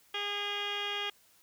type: tone with low-pass filter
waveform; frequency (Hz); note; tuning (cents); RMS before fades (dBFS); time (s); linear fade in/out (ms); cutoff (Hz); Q
10% pulse; 408.6; G#4; -28; -35; 0.14-1.1; 5; 3300; 8.2
effects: white hiss -64 dBFS RMS until 1.42 s